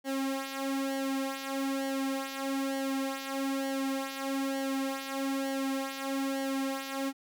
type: tone with flanger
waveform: sawtooth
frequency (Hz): 270.7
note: C#4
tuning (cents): -41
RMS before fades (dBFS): -33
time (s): 0.04-7.13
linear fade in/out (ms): 50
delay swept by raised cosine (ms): 0.79 to 3.59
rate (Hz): 1.1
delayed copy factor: -0.7
effects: none